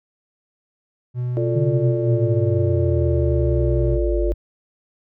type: tone with pitch glide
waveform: triangle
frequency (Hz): 123.47 to 124.62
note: B2 to B2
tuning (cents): 0 to +16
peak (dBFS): -19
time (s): 1.14-3.99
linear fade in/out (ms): 50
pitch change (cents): +16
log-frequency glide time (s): 2.6-3.52
type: chord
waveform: sine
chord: D minor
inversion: first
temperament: equal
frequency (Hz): 349.2 / 440 / 587.3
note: F4 / A4 / D5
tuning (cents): 0 / 0 / 0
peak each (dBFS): -22 / -28 / -26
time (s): 1.37-4.32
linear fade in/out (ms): 0
type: exponential sweep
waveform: sine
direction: down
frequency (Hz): 146.83 to 49.39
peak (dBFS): -19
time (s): 1.55-4.34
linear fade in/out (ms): 10
effects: none